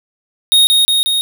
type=tone with echo; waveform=square; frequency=3729 Hz; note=A#7; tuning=in tune; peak=-7 dBFS; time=0.52-0.67 s; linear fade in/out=0 ms; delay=180 ms; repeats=3; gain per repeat=-2 dB; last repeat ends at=1.21 s; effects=none